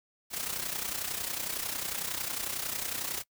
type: noise with amplitude modulation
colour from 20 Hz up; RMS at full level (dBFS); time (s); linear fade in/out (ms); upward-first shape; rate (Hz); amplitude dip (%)
white; -32; 0.3-3.24; 50; sine; 31; 65
effects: noise-tail reverb RT60 0.1 s tail -24 dB re dry